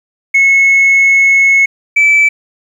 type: tone pair in turn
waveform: sine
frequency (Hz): 2189 / 2313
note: C#7 / D7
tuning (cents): -22 / -27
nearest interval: minor second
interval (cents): 95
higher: second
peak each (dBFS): -3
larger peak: neither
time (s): 0.34-1.66 / 1.96-2.29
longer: first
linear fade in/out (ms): 10
effects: tanh soft clip ceiling -3 dBFS + 7-bit